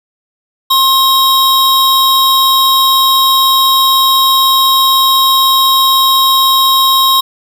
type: tone pair together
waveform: square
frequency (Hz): 1068 / 3806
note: C6 / A#7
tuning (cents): +35 / +35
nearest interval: octave + minor seventh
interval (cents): 2200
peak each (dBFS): -10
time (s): 0.7-7.21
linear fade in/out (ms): 10
effects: none